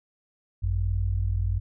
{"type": "tone pair together", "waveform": "sine", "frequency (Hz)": [52.36, 93.3], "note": ["G#1", "F#2"], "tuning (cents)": [15, 15], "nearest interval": "minor seventh", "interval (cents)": 1000, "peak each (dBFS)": [-26, -25], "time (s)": [0.62, 1.6], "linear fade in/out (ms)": 20, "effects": []}